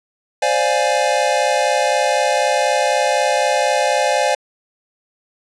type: chord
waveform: square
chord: D half-diminished seventh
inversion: third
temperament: equal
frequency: 523.3 / 587.3 / 698.5 / 830.6 Hz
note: C5 / D5 / F5 / Ab5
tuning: 0 / 0 / 0 / 0 cents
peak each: -21 / -20 / -22 / -20 dBFS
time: 0.42-4.35 s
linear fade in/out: 5 ms
effects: resampled to 22050 Hz